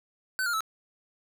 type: tone with pitch steps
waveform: square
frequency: 1520 / 1410 / 1308 Hz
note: F#6 / F6 / E6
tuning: +46 / +16 / -14 cents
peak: -27 dBFS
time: 0.39-0.606 s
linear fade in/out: 0 ms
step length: 72 ms
effects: 10-bit